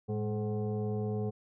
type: tone with frequency modulation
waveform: sine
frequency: 110 Hz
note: A2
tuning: in tune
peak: -30 dBFS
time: 0.08-1.31 s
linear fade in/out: 20 ms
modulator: 317 Hz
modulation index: 1.2
effects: none